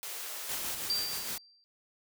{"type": "high-pass noise", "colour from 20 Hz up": "white", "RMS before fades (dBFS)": -40, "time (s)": [0.03, 0.75], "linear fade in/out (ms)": 0, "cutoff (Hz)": 380, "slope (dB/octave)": 24}
{"type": "noise with tremolo", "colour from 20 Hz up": "white", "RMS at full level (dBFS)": -36, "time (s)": [0.49, 1.38], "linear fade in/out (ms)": 2, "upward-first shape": "sine", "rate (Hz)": 6.4, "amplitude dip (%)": 35}
{"type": "tone with exponential decay", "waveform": "sine", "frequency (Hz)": 4699, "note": "D8", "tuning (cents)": 0, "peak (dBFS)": -26, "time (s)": [0.9, 1.64], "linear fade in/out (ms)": 0, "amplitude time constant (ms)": 160}
{"effects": []}